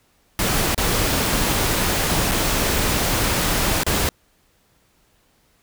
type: noise with dropouts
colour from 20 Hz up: pink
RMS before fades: -20 dBFS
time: 0.39-4.09 s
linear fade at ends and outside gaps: 1 ms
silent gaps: 0.746-0.778 / 2.313-2.317 / 3.834-3.865 s
effects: pink hiss -61 dBFS RMS until 5.62 s